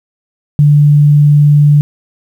sine tone, 146.83 Hz, D3, in tune, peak -3 dBFS, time 0.59-1.81 s, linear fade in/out 0 ms, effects 7-bit

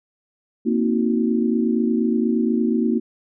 sine chord, C half-diminished seventh, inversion third, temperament equal with one note detuned, 233.1 / 261.6 / 317.1 / 370 Hz, Bb3 / C4 / Eb4 / Gb4, 0 / 0 / +33 / 0 cents, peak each -19 / -25 / -24 / -25 dBFS, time 0.65-3 s, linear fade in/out 20 ms, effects none

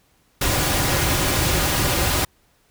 pink noise with comb filter, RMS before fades -20 dBFS, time 0.41-2.25 s, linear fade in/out 5 ms, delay 4.5 ms, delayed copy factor -0.5, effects pink hiss -61 dBFS RMS until 2.7 s

